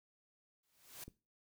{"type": "noise with exponential growth", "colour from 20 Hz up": "white", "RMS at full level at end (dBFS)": -46, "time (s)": [0.63, 1.04], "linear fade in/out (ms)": 5, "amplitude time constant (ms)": 89}
{"type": "click", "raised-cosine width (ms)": 3, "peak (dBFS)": -37, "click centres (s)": 1.08}
{"effects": ["noise-tail reverb RT60 0.3 s tail -19 dB re dry"]}